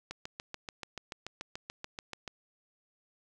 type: click train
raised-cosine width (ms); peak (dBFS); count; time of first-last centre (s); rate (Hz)
0.2; -22; 16; 0.11-2.278; 6.92
effects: none